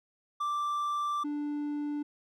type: tone pair in turn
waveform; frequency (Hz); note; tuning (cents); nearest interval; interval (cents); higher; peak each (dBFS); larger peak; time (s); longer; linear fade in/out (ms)
triangle; 1174.7 / 293.7; D6 / D4; 0 / 0; 2 octaves; 2400; first; -27 / -29; first; 0.4-1.24 / 1.24-2.03; first; 10
effects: none